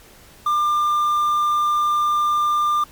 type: tone with quantisation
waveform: triangle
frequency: 1196 Hz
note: D6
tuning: 31 cents sharp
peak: -14 dBFS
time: 0.46-2.84 s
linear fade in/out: 5 ms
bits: 7
effects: pink hiss -47 dBFS RMS until 2.91 s + MP3 96 kbps